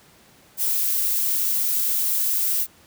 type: noise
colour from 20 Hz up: violet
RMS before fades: -22 dBFS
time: 0.57-2.67 s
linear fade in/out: 50 ms
effects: pink hiss -53 dBFS RMS until 2.86 s + high-pass 80 Hz 12 dB/octave